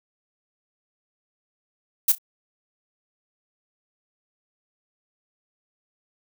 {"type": "noise with echo", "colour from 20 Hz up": "violet", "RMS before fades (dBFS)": -17, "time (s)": [2.08, 2.12], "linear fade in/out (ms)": 5, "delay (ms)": 32, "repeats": 2, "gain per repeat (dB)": -15, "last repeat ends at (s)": 2.184, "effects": []}